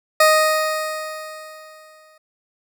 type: tone with exponential decay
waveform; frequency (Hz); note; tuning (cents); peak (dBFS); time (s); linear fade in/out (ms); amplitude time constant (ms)
20% pulse; 623; D#5; +2; -5; 0.2-2.18; 5; 430
effects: none